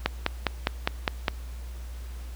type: click train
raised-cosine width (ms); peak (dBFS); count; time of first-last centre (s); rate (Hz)
0.3; -6; 7; 0.06-1.282; 4.91
effects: added 60 Hz sine -35 dBFS peak until 2.35 s + pink hiss -51 dBFS RMS until 2.35 s